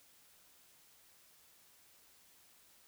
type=silence; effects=white hiss -65 dBFS RMS until 2.87 s